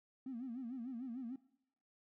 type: tone with vibrato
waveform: triangle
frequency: 246.9 Hz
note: B3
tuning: in tune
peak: -38 dBFS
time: 0.26-1.36 s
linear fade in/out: 5 ms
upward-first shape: sine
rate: 6.7 Hz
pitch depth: 150 cents each way
effects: noise-tail reverb RT60 0.7 s tail -21 dB re dry + tanh soft clip ceiling -39 dBFS